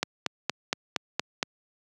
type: click train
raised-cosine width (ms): 0.2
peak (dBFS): -7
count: 7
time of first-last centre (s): 0.03-1.429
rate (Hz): 4.29
effects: high-pass 150 Hz 12 dB/octave